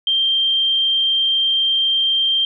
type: tone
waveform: sine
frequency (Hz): 3166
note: G7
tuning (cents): +17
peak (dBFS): -14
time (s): 0.07-2.45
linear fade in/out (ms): 2
effects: none